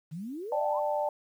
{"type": "exponential sweep", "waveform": "sine", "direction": "up", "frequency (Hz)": [147, 1128], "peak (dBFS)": -35, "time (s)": [0.11, 0.8], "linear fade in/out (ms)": 20}
{"type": "chord", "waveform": "sine", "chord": "D suspended fourth", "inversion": "none", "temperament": "equal with one note detuned", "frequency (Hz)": [593.5, 784, 880], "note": ["D5", "G5", "A5"], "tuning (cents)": [18, 0, 0], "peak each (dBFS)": [-29, -34, -32], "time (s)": [0.52, 1.09], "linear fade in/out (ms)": 2}
{"effects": ["10-bit"]}